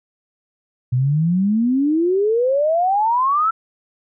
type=exponential sweep; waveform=sine; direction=up; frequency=121.1 to 1351 Hz; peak=-14 dBFS; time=0.92-3.51 s; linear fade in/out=10 ms; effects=none